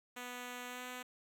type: tone with pitch glide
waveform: 5% pulse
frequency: 246.9 to 250.2 Hz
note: B3 to B3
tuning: 0 to +23 cents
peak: -32 dBFS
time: 0.16-1.03 s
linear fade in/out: 10 ms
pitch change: +23 cents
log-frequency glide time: 0.67-0.83 s
effects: none

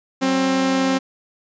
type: tone pair together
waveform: sawtooth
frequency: 187.7 / 265.4 Hz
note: F#3 / C4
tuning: +25 / +25 cents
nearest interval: tritone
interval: 600 cents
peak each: -22 / -13 dBFS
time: 0.21-0.99 s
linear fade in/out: 20 ms
effects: resampled to 16000 Hz

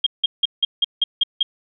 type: tone bursts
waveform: sine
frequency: 3232 Hz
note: G#7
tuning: 48 cents flat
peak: -13 dBFS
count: 8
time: 0.04-1.43 s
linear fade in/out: 5 ms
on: 25 ms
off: 170 ms
effects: none

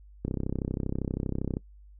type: click train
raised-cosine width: 3 ms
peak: -17 dBFS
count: 44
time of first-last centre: 0.25-1.569 s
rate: 32.6 Hz
effects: noise-tail reverb RT60 0.1 s tail -21 dB re dry + added 50 Hz sine -49 dBFS peak until 1.99 s

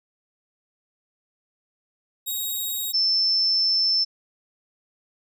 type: tone pair in turn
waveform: 5% pulse / sine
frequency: 3783 / 5307 Hz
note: A#7 / E8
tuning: +25 / +11 cents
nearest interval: tritone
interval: 586 cents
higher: second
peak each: -18 dBFS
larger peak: neither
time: 2.26-2.93 / 2.93-4.05 s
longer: second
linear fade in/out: 20 ms
effects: none

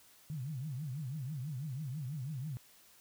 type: tone with vibrato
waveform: sine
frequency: 140 Hz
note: C#3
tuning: 18 cents sharp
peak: -37 dBFS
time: 0.3-2.57 s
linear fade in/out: 0 ms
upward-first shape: triangle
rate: 6.1 Hz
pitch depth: 280 cents each way
effects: white hiss -62 dBFS RMS until 3 s

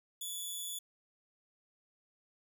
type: tone with amplitude modulation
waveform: 10% pulse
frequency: 3442 Hz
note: A7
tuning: 39 cents flat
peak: -29 dBFS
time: 0.21-0.79 s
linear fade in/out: 5 ms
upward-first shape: sine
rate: 182 Hz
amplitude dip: 45%
effects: 11-bit

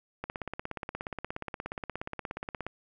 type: click train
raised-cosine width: 0.5 ms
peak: -20 dBFS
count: 42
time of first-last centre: 0.24-2.666 s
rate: 16.9 Hz
effects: none

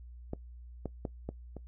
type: clicks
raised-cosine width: 2 ms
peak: -22 / -22 / -21 / -23 / -29 dBFS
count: 5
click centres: 0.334 / 0.857 / 1.052 / 1.29 / 1.567 s
effects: noise-tail reverb RT60 0.1 s tail -20 dB re dry + added 60 Hz sine -46 dBFS peak until 1.67 s

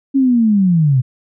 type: linear sweep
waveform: sine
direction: down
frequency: 277.2 to 121.6 Hz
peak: -9 dBFS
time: 0.14-1.02 s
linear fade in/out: 20 ms
effects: none

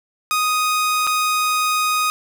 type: tone with dropouts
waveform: sawtooth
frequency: 1246 Hz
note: D#6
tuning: 2 cents sharp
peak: -13 dBFS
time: 0.31-2.1 s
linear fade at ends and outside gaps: 0 ms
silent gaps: 1.068-1.073 s
effects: none

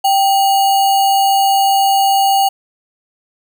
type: tone with sample-and-hold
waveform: sine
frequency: 784 Hz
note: G5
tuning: in tune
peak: -9 dBFS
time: 0.04-2.49 s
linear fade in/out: 10 ms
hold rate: 3675 Hz
effects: none

